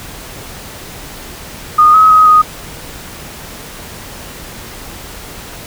sine tone with pitch steps, 1229 / 1276 / 1262 / 1244 Hz, D#6 / D#6 / D#6 / D#6, -22 / +43 / +24 / -1 cents, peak -3 dBFS, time 1.78-2.42 s, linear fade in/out 10 ms, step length 160 ms, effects pink hiss -30 dBFS RMS until 5.66 s

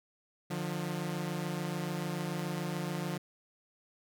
sawtooth tone pair together, 150.7 / 177.62 Hz, D3 / F3, +45 / +30 cents, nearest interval minor third, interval 285 cents, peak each -33 / -32 dBFS, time 0.5-3.18 s, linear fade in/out 10 ms, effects none

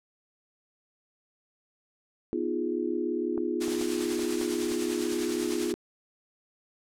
sine chord, F half-diminished seventh, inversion second, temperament equal, 246.9 / 311.1 / 349.2 / 415.3 Hz, Cb4 / Eb4 / F4 / Ab4, 0 / 0 / 0 / 0 cents, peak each -34 / -33 / -30 / -34 dBFS, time 2.33-5.74 s, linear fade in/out 0 ms
clicks, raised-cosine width 1 ms, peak -26 dBFS, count 6, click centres 3.378 / 3.681 / 3.813 / 4.193 / 4.413 / 4.718 s
white noise with tremolo, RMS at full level -34 dBFS, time 3.6-5.73 s, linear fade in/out 20 ms, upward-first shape triangle, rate 10 Hz, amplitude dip 45%
effects low-pass 9000 Hz 12 dB/octave

